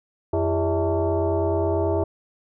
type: tone with frequency modulation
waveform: sine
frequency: 157.6 Hz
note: D#3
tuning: 23 cents sharp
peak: -19 dBFS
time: 0.33-2.04 s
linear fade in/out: 5 ms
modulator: 246 Hz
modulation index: 2.5
effects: none